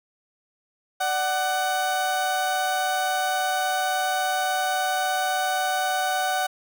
30% pulse tone pair together, 594 / 748.4 Hz, D5 / F#5, +20 / +20 cents, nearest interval major third, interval 400 cents, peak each -29 / -20 dBFS, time 1-6.47 s, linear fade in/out 10 ms, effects none

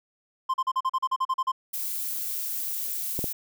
triangle tone bursts, 1046.5 Hz, C6, in tune, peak -20 dBFS, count 12, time 0.49-1.519 s, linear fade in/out 10 ms, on 50 ms, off 39 ms
violet noise, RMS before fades -31 dBFS, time 1.73-3.33 s, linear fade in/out 10 ms
clicks, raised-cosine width 2 ms, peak -17 dBFS, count 2, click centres 3.191 / 3.242 s
effects none

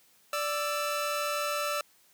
sawtooth tone pair together, 587.3 / 1328 Hz, D5 / E6, 0 / +12 cents, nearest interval octave + major second, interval 1412 cents, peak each -28 dBFS, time 0.33-1.81 s, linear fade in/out 2 ms, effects white hiss -63 dBFS RMS until 2.13 s + high-pass 100 Hz 12 dB/octave

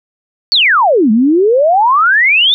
sine exponential two-way sweep, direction down then up, 4657 to 207.7 to 3675 Hz, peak -6 dBFS, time 0.52-2.54 s, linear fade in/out 0 ms, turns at 1.11 s, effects none

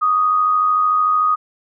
sine tone pair together, 1151.1 / 1244.5 Hz, D6 / D#6, -35 / 0 cents, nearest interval minor second, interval 135 cents, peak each -24 / -13 dBFS, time 0.01-1.36 s, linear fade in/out 20 ms, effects none

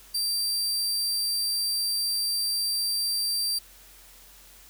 sawtooth tone, 4699 Hz, D8, in tune, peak -22 dBFS, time 0.14-3.59 s, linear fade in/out 10 ms, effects added 45 Hz sine -56 dBFS peak until 4.69 s + white hiss -52 dBFS RMS until 4.69 s

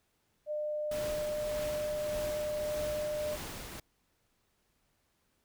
sine tone, 602 Hz, D5, 43 cents sharp, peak -32 dBFS, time 0.46-3.38 s, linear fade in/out 50 ms
pink noise with tremolo, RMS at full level -41 dBFS, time 0.91-3.8 s, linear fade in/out 5 ms, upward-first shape triangle, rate 1.7 Hz, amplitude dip 40%
effects pink hiss -75 dBFS RMS until 5.44 s

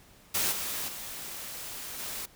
white noise with level steps, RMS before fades -28 / -34 / -40 / -37 dBFS, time 0.34-2.26 s, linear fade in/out 10 ms, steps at 0.51 / 0.87 / 1.98 s, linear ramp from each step 20 ms, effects pink hiss -57 dBFS RMS until 2.35 s

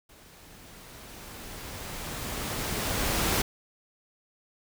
pink noise with level ramp, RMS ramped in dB -54 to -25 dBFS, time 0.09-3.42 s, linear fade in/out 5 ms, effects none

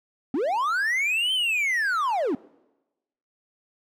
triangle linear two-way sweep, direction up then down, 235.6 to 3136 to 235.6 Hz, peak -20 dBFS, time 0.34-2.35 s, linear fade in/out 2 ms, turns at 1.33 s, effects noise-tail reverb RT60 1.0 s tail -23 dB re dry

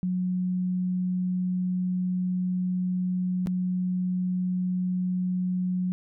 sine tone with dropouts, 182.3 Hz, F#3, 25 cents flat, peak -24 dBFS, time 0.03-5.92 s, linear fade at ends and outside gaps 0 ms, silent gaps 3.461-3.471 s, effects none

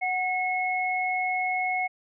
sine tone pair together, 740 / 2179 Hz, F#5 / C#7, 0 / -30 cents, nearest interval octave + perfect fifth, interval 1870 cents, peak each -27 dBFS, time 0.01-1.88 s, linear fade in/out 20 ms, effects none

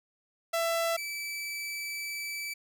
sawtooth tone pair in turn, 667 / 2311 Hz, E5 / D7, +20 / -28 cents, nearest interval octave + minor seventh, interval 2152 cents, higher second, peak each -23 / -31 dBFS, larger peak first, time 0.53-0.97 / 0.97-2.54 s, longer second, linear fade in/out 10 ms, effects none

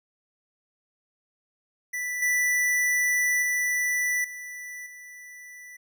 square tone with level steps, 1975.5 Hz, B6, in tune, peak -29 / -22 / -24 / -37 / -43 dBFS, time 1.93-5.77 s, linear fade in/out 10 ms, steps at 2.22 / 3.42 / 4.24 / 4.86 s, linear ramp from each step 5 ms, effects none

